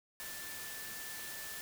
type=tone in noise; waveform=sine; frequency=1760 Hz; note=A6; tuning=in tune; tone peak=-49 dBFS; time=0.2-1.61 s; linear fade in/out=0 ms; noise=white; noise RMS=-45 dBFS; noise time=0.2-1.61 s; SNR=-7 dB; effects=none